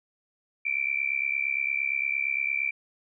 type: tone with amplitude modulation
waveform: sine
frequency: 2343 Hz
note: D7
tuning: 5 cents flat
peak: -21 dBFS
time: 0.65-2.71 s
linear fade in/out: 10 ms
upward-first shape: sine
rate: 68.7 Hz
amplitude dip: 90%
effects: none